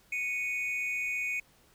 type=tone pair together; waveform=triangle; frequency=2217 / 2482 Hz; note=C#7 / D#7; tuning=0 / -5 cents; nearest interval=major second; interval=195 cents; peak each=-32 / -31 dBFS; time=0.12-1.4 s; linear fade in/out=5 ms; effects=pink hiss -63 dBFS RMS until 1.74 s